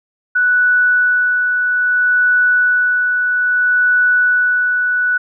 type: tone with tremolo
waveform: sine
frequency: 1480 Hz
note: F#6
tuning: in tune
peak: -9 dBFS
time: 0.35-5.18 s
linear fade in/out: 10 ms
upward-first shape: sine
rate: 0.61 Hz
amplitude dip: 35%
effects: none